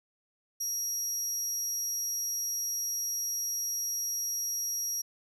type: tone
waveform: 35% pulse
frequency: 5680 Hz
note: F8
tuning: 28 cents sharp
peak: -28 dBFS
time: 0.6-5.02 s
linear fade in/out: 10 ms
effects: none